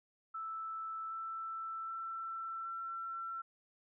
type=tone with pitch steps; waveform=sine; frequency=1318 / 1327.9 / 1337.9 / 1348 Hz; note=E6 / E6 / E6 / E6; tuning=-1 / +12 / +25 / +38 cents; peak=-39 dBFS; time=0.34-3.42 s; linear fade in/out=10 ms; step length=770 ms; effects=none